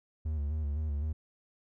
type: tone with vibrato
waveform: triangle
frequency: 74.8 Hz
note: D2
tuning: 32 cents sharp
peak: -28 dBFS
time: 0.25-1.13 s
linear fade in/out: 10 ms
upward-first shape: square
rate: 3.9 Hz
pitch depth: 63 cents each way
effects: none